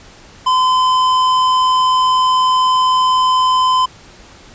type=tone with tanh clipping; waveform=sine; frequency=1022 Hz; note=C6; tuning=41 cents flat; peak=-12 dBFS; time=0.46-3.86 s; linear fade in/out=10 ms; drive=13 dB; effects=pink hiss -41 dBFS RMS until 4.54 s + resampled to 16000 Hz